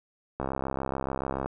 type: click train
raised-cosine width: 1 ms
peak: -16 dBFS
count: 72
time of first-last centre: 0.4-1.46 s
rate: 67 Hz
effects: none